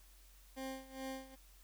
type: tone with tremolo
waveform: 20% pulse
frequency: 264.8 Hz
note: C4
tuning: 21 cents sharp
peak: -36 dBFS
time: 0.56-1.36 s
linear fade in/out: 20 ms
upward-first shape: sine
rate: 2.4 Hz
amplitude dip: 85%
effects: added 46 Hz sine -60 dBFS peak until 1.63 s + white hiss -66 dBFS RMS until 1.63 s